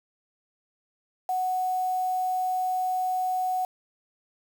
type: tone with quantisation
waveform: sine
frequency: 740 Hz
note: F#5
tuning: in tune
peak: -24 dBFS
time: 1.29-3.65 s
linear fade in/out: 2 ms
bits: 7
effects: none

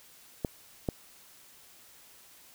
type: clicks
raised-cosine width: 2 ms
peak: -15 dBFS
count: 2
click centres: 0.448 / 0.888 s
effects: white hiss -56 dBFS RMS until 2.54 s

